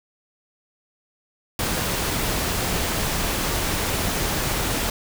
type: noise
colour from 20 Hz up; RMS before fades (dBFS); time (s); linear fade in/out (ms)
pink; -24; 1.59-4.9; 2
effects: none